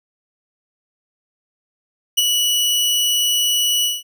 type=tone with ADSR envelope; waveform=sawtooth; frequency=2942 Hz; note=F#7; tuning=11 cents flat; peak=-7 dBFS; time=2.17-4.03 s; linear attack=14 ms; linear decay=25 ms; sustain=-5 dB; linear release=190 ms; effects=none